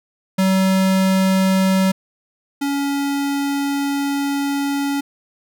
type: tone pair in turn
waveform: square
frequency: 190 / 281 Hz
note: F#3 / C#4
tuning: +46 / +24 cents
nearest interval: perfect fifth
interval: 678 cents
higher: second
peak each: -14 / -19 dBFS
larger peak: first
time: 0.38-1.92 / 2.61-5.01 s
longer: second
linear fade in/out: 10 ms
effects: none